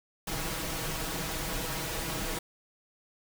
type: noise with comb filter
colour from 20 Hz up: pink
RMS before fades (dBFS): -34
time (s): 0.27-2.39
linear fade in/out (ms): 5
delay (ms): 6.2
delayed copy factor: +0.7
effects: none